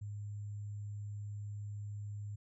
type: tone with sample-and-hold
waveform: sine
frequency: 103.2 Hz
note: G#2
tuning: 10 cents flat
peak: -40 dBFS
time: 0.01-2.36 s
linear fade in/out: 10 ms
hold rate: 7350 Hz
effects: resampled to 24000 Hz